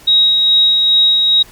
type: tone with tremolo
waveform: sine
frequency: 3800 Hz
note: A#7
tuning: 33 cents sharp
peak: -6 dBFS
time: 0.07-1.43 s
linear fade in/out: 10 ms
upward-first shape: sine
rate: 2.4 Hz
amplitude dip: 30%
effects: pink hiss -41 dBFS RMS until 1.51 s + MP3 96 kbps